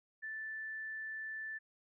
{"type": "tone", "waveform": "sine", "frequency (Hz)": 1759, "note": "A6", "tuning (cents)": -1, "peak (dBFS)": -40, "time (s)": [0.22, 1.59], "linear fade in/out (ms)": 20, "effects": []}